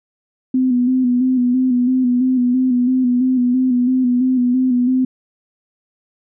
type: tone with vibrato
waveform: sine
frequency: 251.8 Hz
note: B3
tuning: 34 cents sharp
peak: -12 dBFS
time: 0.54-5.05 s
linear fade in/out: 5 ms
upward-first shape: square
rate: 3 Hz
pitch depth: 40 cents each way
effects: none